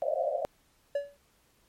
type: band-pass noise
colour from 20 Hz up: pink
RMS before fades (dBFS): -30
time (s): 0.02-0.45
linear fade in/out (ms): 0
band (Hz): 540 to 680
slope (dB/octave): 96
type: tone with exponential decay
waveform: triangle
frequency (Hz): 570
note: C#5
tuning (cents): +48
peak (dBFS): -22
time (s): 0.95-1.17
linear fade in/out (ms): 5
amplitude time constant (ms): 46
effects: pink hiss -67 dBFS RMS until 1.68 s + MP3 64 kbps